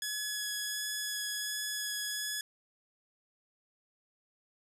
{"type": "tone with vibrato", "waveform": "10% pulse", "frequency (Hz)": 1689, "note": "G#6", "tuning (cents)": 29, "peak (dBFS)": -25, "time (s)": [0.02, 2.41], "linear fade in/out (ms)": 2, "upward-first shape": "sine", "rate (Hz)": 1.4, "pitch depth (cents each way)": 9, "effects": []}